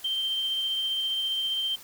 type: tone with tremolo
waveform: triangle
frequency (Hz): 3136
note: G7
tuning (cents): 0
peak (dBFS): -21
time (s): 0.04-1.76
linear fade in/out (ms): 10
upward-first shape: triangle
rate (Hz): 15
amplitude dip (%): 35
effects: tanh soft clip ceiling -23 dBFS + white hiss -48 dBFS RMS until 1.83 s